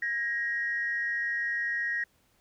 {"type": "tone pair together", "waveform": "sine", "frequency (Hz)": [1641.3, 1887], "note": ["G#6", "A#6"], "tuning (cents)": [-21, 21], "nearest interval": "major second", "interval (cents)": 242, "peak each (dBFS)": [-34, -28], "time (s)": [0.02, 2.04], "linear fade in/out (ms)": 5, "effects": ["tanh soft clip ceiling -20 dBFS", "pink hiss -68 dBFS RMS until 2.4 s"]}